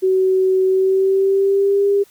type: tone with pitch glide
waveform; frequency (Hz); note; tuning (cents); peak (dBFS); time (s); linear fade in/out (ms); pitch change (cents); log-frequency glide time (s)
sine; 376.6 to 401.3; F#4 to G4; +31 to +41; -12; 0.02-2.04; 20; +110; 0.65-1.87
effects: white hiss -52 dBFS RMS until 2.1 s